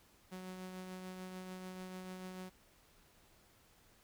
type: tone with tremolo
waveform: sawtooth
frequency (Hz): 185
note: F#3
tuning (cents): 0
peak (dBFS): -40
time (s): 0.31-2.5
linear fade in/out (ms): 20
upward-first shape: triangle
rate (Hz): 6.8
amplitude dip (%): 35
effects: pink hiss -67 dBFS RMS until 4.03 s